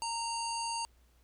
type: harmonic tone with a mistuned harmonic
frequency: 924 Hz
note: A#5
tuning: 16 cents flat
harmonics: 1 / 3 / 5 / 7 / 9 / 10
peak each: -35 / -44 / -40 / -45 / -45 / -48 dBFS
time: 0.02-0.85 s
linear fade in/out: 0 ms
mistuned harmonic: 9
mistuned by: -42 cents
effects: added 60 Hz sine -63 dBFS peak until 1.23 s + pink hiss -71 dBFS RMS until 1.23 s